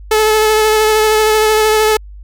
sawtooth tone with vibrato, 432.2 Hz, A4, 31 cents flat, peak -5 dBFS, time 0.11-1.97 s, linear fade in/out 5 ms, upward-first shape sine, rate 13 Hz, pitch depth 17 cents each way, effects added 50 Hz sine -30 dBFS peak until 2.23 s

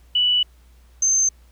sine tone pair in turn, 2960 / 6272 Hz, F#7 / G8, 0 / 0 cents, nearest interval octave + minor second, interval 1300 cents, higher second, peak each -15 dBFS, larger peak neither, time 0.15-0.43 / 1.02-1.29 s, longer first, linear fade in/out 5 ms, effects added 60 Hz sine -48 dBFS peak until 1.51 s + pink hiss -60 dBFS RMS until 1.51 s

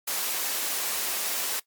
white high-pass noise, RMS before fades -29 dBFS, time 0.07-1.6 s, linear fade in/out 10 ms, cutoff 320 Hz, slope 12 dB/octave, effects noise-tail reverb RT60 0.1 s tail -18 dB re dry + Opus 48 kbps

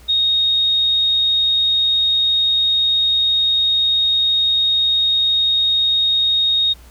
sine tone, 3729 Hz, A#7, in tune, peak -13 dBFS, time 0.08-6.74 s, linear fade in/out 20 ms, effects added 60 Hz sine -41 dBFS peak until 6.9 s + pink hiss -48 dBFS RMS until 6.9 s

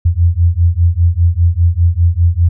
sine beating tone pair, 83.4 / 88.4 Hz, E2 / F2, +21 / +22 cents, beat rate 5 Hz, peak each -11 dBFS, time 0.05-2.49 s, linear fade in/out 10 ms, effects none

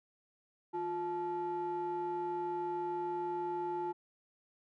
triangle ring-modulated tone, 256.5 Hz, C4, 34 cents flat, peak -29 dBFS, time 0.73-3.93 s, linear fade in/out 20 ms, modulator 610 Hz, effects none

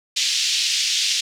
white band-pass noise, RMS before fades -21 dBFS, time 0.16-1.21 s, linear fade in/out 10 ms, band 2700 to 5800 Hz, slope 24 dB/octave, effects none

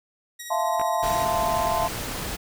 10% pulse tone with tremolo, 1900 Hz, A#6, 33 cents sharp, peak -25 dBFS, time 0.39-1.25 s, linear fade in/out 10 ms, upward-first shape sine, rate 15 Hz, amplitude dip 35%
sine chord, F major seventh, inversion third, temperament equal with one note detuned, 659.3 / 698.5 / 880 / 1038.7 Hz, E5 / F5 / A5 / C6, 0 / 0 / 0 / -13 cents, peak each -27 dBFS, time 0.5-1.88 s, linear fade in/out 10 ms
clicks, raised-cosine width 0.5 ms, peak -17 dBFS, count 2, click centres 0.797 / 0.814 s
pink noise, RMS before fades -31 dBFS, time 1.02-2.37 s, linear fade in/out 20 ms
effects none

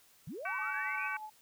sine linear sweep, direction up, 115.8 to 2632 Hz, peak -40 dBFS, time 0.27-1.08 s, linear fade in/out 5 ms
harmonic tone, 380 Hz, F#4, 46 cents sharp, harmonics 3 / 4 / 5 / 6 / 7, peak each -41 / -37 / -49 / -40 / -48 dBFS, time 0.45-1.17 s, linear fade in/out 5 ms
sine tone with tremolo, 859 Hz, A5, 42 cents flat, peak -40 dBFS, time 0.58-1.3 s, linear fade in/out 10 ms, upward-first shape sine, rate 11 Hz, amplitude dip 45%
effects white hiss -64 dBFS RMS until 1.41 s

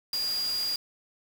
sine tone in noise, 4829 Hz, D8, 47 cents sharp, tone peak -27 dBFS, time 0.13-0.76 s, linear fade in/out 2 ms, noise white, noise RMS -39 dBFS, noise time 0.13-0.76 s, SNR +9 dB, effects none

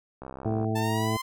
click train, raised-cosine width 1 ms, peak -25 dBFS, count 29, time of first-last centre 0.22-0.645 s, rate 65.9 Hz
harmonic tone, 110 Hz, A2, in tune, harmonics 1 / 2 / 3 / 4 / 6 / 7, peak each -28 / -31 / -33 / -34 / -36 / -36 dBFS, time 0.45-1.17 s, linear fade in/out 5 ms
sawtooth exponential sweep, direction up, 880 to 1046.5 Hz, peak -27 dBFS, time 0.75-1.22 s, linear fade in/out 10 ms
effects none

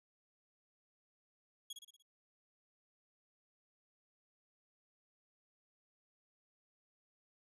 sawtooth tone with echo, 3322 Hz, G#7, in tune, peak -40 dBFS, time 1.7-1.73 s, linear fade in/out 5 ms, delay 59 ms, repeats 5, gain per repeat -5 dB, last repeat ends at 2.025 s, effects resampled to 32000 Hz

